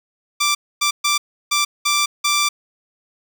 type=tone bursts at uneven times; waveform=10% pulse; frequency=1174.7 Hz; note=D6; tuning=in tune; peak=-7 dBFS; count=6; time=0.4-0.55 / 0.81-0.91 / 1.04-1.18 / 1.51-1.65 / 1.85-2.06 / 2.24-2.49 s; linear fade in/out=10 ms; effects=none